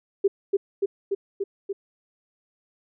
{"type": "tone with echo", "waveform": "sine", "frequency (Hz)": 395.8, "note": "G4", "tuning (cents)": 17, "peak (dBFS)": -15, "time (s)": [0.24, 0.28], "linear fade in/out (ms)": 10, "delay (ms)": 290, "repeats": 5, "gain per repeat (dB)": -2, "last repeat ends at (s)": 1.73, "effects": []}